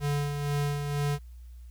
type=tone with tremolo; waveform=square; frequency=144.5 Hz; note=D3; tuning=28 cents flat; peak=-26 dBFS; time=0-1.19 s; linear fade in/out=50 ms; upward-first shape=sine; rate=2.1 Hz; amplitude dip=45%; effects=added 60 Hz sine -43 dBFS peak until 1.7 s + white hiss -68 dBFS RMS until 1.7 s